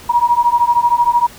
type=beating tone pair; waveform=sine; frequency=949 / 962 Hz; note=A#5 / B5; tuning=+31 / -46 cents; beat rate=13 Hz; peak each=-13 dBFS; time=0.09-1.27 s; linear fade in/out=10 ms; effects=pink hiss -38 dBFS RMS until 1.38 s